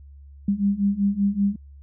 sine beating tone pair, 197.5 / 202.7 Hz, G3 / G#3, +13 / -42 cents, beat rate 5.2 Hz, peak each -23 / -21 dBFS, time 0.48-1.56 s, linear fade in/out 5 ms, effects added 70 Hz sine -42 dBFS peak until 1.82 s

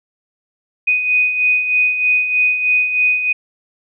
sine beating tone pair, 2489 / 2492.2 Hz, D#7 / D#7, 0 / +2 cents, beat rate 3.2 Hz, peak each -21 / -13 dBFS, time 0.87-3.33 s, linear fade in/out 10 ms, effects none

